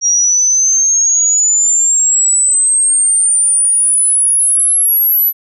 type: exponential sweep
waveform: sine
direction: up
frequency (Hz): 5680 to 12000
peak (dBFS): -8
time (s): 0.01-5.33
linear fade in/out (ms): 50
effects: none